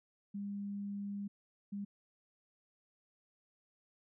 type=tone bursts at uneven times; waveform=sine; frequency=201.5 Hz; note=G3; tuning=48 cents sharp; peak=-38 dBFS; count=2; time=0.34-1.28 / 1.72-1.85 s; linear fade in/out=10 ms; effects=none